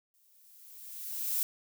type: noise with exponential growth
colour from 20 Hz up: violet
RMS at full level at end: -29 dBFS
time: 0.14-1.43 s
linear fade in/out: 0 ms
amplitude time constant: 280 ms
effects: none